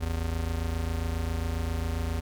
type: tone pair together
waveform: square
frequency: 54.79 / 82.2 Hz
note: A1 / E2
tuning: -7 / -4 cents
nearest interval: perfect fifth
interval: 703 cents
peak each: -33 / -30 dBFS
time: 0-2.21 s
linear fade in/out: 20 ms
effects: none